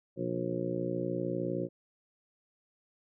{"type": "harmonic tone with a mistuned harmonic", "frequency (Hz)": 59.7, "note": "A#1", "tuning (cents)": 42, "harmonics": [2, 3, 4, 5, 6, 7, 8, 9], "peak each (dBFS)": [-40, -38, -43, -38, -36, -46, -41, -38], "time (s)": [0.16, 1.69], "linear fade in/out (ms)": 50, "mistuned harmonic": 2, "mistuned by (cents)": 93, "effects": []}